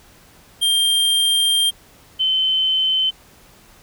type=tone pair in turn; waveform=square / sine; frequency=3187 / 3067 Hz; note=G7 / G7; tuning=+28 / -38 cents; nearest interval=minor second; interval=66 cents; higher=first; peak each=-15 dBFS; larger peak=neither; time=0.61-1.71 / 2.19-3.11 s; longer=first; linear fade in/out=20 ms; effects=pink hiss -49 dBFS RMS until 3.82 s